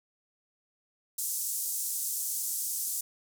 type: band-pass noise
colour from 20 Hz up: pink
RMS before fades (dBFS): -33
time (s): 1.18-3.01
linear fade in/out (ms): 5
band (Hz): 6900 to 16000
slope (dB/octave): 24
effects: none